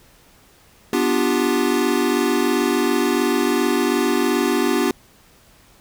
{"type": "chord", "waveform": "square", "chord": "G dominant seventh", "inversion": "first", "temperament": "equal", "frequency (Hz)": [246.9, 293.7, 349.2, 392], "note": ["B3", "D4", "F4", "G4"], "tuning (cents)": [0, 0, 0, 0], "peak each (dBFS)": -23, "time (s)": [0.93, 4.91], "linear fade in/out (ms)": 2, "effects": ["pink hiss -52 dBFS RMS until 5.8 s"]}